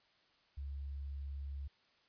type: tone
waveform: sine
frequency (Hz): 69.7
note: C#2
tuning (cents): +10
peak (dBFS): -40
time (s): 0.57-1.68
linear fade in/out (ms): 10
effects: white hiss -71 dBFS RMS until 2.08 s + resampled to 11025 Hz